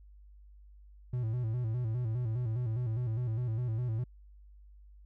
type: tone with vibrato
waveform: triangle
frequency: 117.2 Hz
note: A#2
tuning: 10 cents sharp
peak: -28 dBFS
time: 1.13-4.04 s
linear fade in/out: 5 ms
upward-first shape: square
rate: 4.9 Hz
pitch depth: 98 cents each way
effects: added 50 Hz sine -52 dBFS peak until 5.05 s